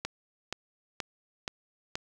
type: click train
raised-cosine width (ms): 0.2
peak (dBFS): -15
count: 5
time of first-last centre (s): 0.05-1.955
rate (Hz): 2.1
effects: 8-bit